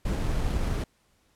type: noise with sample-and-hold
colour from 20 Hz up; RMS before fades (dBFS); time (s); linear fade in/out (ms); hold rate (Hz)
brown; -27; 0.05-0.84; 5; 7350
effects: pink hiss -67 dBFS RMS until 1.35 s + low-pass 12000 Hz 12 dB/octave